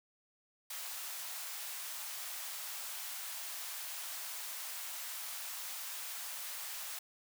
white high-pass noise, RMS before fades -43 dBFS, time 0.7-6.99 s, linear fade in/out 5 ms, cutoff 670 Hz, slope 24 dB/octave, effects none

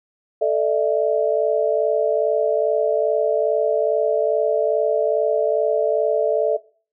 sine chord, A suspended fourth, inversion none, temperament equal with one note detuned, 440 / 596.9 / 659.3 Hz, A4 / D5 / E5, 0 / +28 / 0 cents, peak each -20 dBFS, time 0.41-6.57 s, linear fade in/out 10 ms, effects noise-tail reverb RT60 0.4 s tail -19 dB re dry

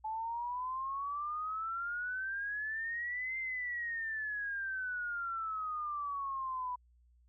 sine exponential two-way sweep, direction up then down, 863 to 2093 to 984 Hz, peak -35 dBFS, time 0.04-6.76 s, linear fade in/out 10 ms, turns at 3.38 s, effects added 60 Hz sine -63 dBFS peak until 7.28 s

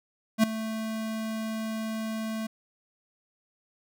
square tone with ADSR envelope, 220.7 Hz, A3, 5 cents sharp, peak -16 dBFS, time 0.38-2.47 s, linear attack 55 ms, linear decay 5 ms, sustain -15 dB, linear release 8 ms, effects none

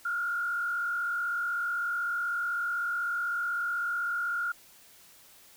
sine tone with frequency modulation, 1408 Hz, F6, 14 cents sharp, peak -28 dBFS, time 0.05-4.52 s, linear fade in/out 5 ms, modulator 44 Hz, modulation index 0.89, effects white hiss -56 dBFS RMS until 5.56 s

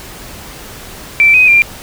sine tone with pitch steps, 2336 / 2509 / 2382 Hz, D7 / D#7 / D7, -10 / +14 / +24 cents, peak -4 dBFS, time 1.2-1.62 s, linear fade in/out 0 ms, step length 140 ms, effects pink hiss -31 dBFS RMS until 1.82 s

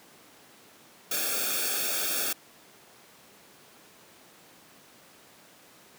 white noise with comb filter, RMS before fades -29 dBFS, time 1.11-2.33 s, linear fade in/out 5 ms, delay 1 ms, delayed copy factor -1, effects pink hiss -54 dBFS RMS until 5.98 s + high-pass 200 Hz 12 dB/octave

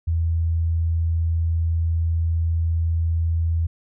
sine tone, 82.6 Hz, E2, 4 cents sharp, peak -18 dBFS, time 0.07-3.67 s, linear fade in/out 10 ms, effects none

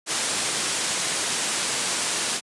white low-pass noise, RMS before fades -26 dBFS, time 0.06-2.41 s, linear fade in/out 50 ms, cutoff 10000 Hz, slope 48 dB/octave, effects high-pass 150 Hz 12 dB/octave + resampled to 24000 Hz

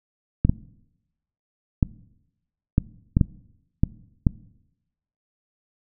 clicks, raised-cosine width 5 ms, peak -4 dBFS, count 8, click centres 0.45 / 0.495 / 1.828 / 2.781 / 3.169 / 3.212 / 3.835 / 4.268 s, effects noise-tail reverb RT60 0.9 s tail -21 dB re dry

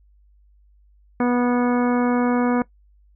harmonic tone, 244.6 Hz, B3, 16 cents flat, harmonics 1 / 2 / 3 / 4 / 5 / 6 / 7 / 9, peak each -18 / -24 / -28 / -30 / -32 / -34 / -35 / -37 dBFS, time 1.2-2.62 s, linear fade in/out 2 ms, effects noise-tail reverb RT60 0.1 s tail -19 dB re dry + added 50 Hz sine -52 dBFS peak until 3.15 s

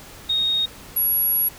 sine tone pair in turn, 3729 / 11340 Hz, A#7 / F9, 0 / +25 cents, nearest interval octave + perfect fifth, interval 1925 cents, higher second, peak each -18 / -17 dBFS, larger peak second, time 0.29-0.66 / 0.96-1.49 s, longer second, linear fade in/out 10 ms, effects pink hiss -42 dBFS RMS until 1.58 s

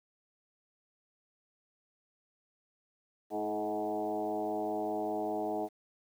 sine tone with frequency modulation, 530 Hz, C5, 22 cents sharp, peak -31 dBFS, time 3.3-5.69 s, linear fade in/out 50 ms, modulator 105 Hz, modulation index 2.6, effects high-pass 150 Hz 12 dB/octave + 10-bit

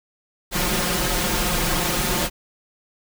pink noise with comb filter, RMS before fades -22 dBFS, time 0.51-2.3 s, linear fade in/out 50 ms, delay 5.6 ms, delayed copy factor +0.95, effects none

